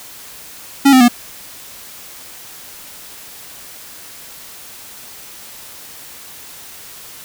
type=tone with pitch steps; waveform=square; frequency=277.2 / 258.6 / 241.3 Hz; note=C#4 / C4 / B3; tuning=0 / -20 / -40 cents; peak=-6 dBFS; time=0.85-1.084 s; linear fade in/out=10 ms; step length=78 ms; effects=white hiss -36 dBFS RMS until 7.24 s